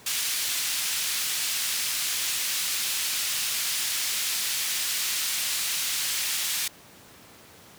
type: band-pass noise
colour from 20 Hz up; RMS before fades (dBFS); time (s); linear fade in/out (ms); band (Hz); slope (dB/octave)
pink; -28; 0.06-6.68; 5; 2800 to 16000; 12
effects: pink hiss -50 dBFS RMS until 7.78 s + high-pass 100 Hz 12 dB/octave